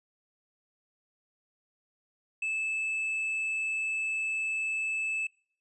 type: tone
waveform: triangle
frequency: 2619 Hz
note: E7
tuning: 12 cents flat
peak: -27 dBFS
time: 2.42-5.27 s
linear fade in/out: 5 ms
effects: noise-tail reverb RT60 0.5 s tail -23 dB re dry + resampled to 24000 Hz